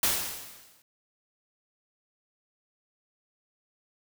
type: noise with exponential decay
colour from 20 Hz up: white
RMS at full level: -23 dBFS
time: 0.03-0.82 s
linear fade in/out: 2 ms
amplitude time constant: 170 ms
effects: none